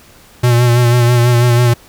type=tone with vibrato; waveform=square; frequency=120.8 Hz; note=B2; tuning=38 cents flat; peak=-8 dBFS; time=0.43-1.74 s; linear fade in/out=10 ms; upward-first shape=sine; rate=6.1 Hz; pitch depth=37 cents each way; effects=pink hiss -43 dBFS RMS until 1.88 s